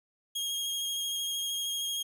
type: tone with vibrato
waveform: sawtooth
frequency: 3259 Hz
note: G#7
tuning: 33 cents flat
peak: -28 dBFS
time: 0.35-2.03 s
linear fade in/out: 10 ms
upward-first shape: square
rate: 13 Hz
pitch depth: 12 cents each way
effects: none